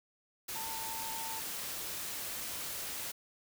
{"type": "tone in noise", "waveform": "sine", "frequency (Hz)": 898, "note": "A5", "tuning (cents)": 35, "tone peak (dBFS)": -42, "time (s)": [0.55, 1.4], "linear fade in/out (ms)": 10, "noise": "white", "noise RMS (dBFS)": -40, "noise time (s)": [0.48, 3.12], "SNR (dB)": -5, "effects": []}